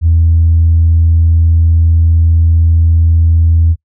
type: tone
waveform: sine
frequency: 82.41 Hz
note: E2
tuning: in tune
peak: -4 dBFS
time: 0.01-3.76 s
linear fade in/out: 50 ms
effects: noise-tail reverb RT60 0.1 s tail -24 dB re dry + tanh soft clip ceiling -1 dBFS